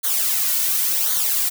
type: noise with flanger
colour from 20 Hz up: blue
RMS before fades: -20 dBFS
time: 0.03-1.5 s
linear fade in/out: 20 ms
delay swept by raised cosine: 0.38 to 2.48 ms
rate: 0.91 Hz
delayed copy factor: -0.7
effects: none